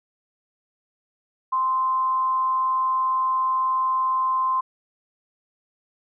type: tone with amplitude modulation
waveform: sine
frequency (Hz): 1041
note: C6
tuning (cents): -9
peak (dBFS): -18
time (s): 1.52-4.61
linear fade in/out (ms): 10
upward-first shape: sine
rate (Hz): 237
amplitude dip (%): 25
effects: none